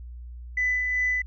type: tone with tremolo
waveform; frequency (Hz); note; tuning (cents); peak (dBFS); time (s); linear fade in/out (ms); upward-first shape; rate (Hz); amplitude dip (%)
sine; 1998; B6; +20; -20; 0.57-1.22; 5; sine; 2.6; 35
effects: tanh soft clip ceiling -17 dBFS + added 60 Hz sine -37 dBFS peak until 1.26 s